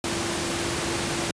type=tone in noise; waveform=sine; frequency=339.9 Hz; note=F4; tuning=47 cents flat; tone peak=-32 dBFS; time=0.04-1.31 s; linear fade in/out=2 ms; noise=pink; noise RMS=-27 dBFS; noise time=0.04-1.31 s; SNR=-8 dB; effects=high-pass 100 Hz 12 dB/octave + resampled to 22050 Hz